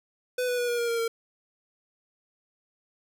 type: tone with pitch steps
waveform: square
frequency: 499.7 / 492.5 / 485.5 / 478.5 / 471.7 / 464.9 / 458.2 Hz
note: B4 / B4 / B4 / A#4 / A#4 / A#4 / A#4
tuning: +20 / -5 / -30 / +45 / +20 / -5 / -30 cents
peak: -26 dBFS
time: 0.38-1.08 s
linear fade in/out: 5 ms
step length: 100 ms
effects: none